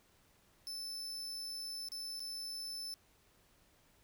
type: tone with dropouts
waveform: 40% pulse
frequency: 5274 Hz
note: E8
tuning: in tune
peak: -40 dBFS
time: 0.67-2.94 s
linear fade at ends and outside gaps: 0 ms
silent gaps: 1.886-1.919 / 2.195-2.203 s
effects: pink hiss -69 dBFS RMS until 4.03 s